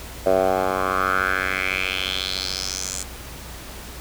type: tone with band-pass filter sweep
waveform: 10% pulse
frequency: 94 Hz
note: F#2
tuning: 28 cents sharp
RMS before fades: -23 dBFS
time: 0.26-3.03 s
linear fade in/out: 5 ms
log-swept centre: 610 to 7600 Hz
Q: 3.9
effects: added 60 Hz sine -39 dBFS peak until 4 s + pink hiss -38 dBFS RMS until 4 s